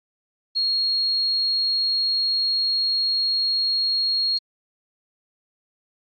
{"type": "tone", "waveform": "sine", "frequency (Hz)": 4284, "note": "C8", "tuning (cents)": 40, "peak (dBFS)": -19, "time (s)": [0.55, 4.39], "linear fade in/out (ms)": 20, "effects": ["AAC 48 kbps"]}